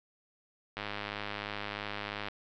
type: click train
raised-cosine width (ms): 0.3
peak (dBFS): -20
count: 157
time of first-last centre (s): 0.77-2.285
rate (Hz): 103
effects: low-pass 5000 Hz 12 dB/octave